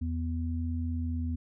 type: tone pair together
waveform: sine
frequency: 82.41 / 246.5 Hz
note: E2 / B3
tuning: 0 / -3 cents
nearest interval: octave + perfect fifth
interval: 1897 cents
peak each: -30 / -35 dBFS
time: 0.01-1.36 s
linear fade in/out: 10 ms
effects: none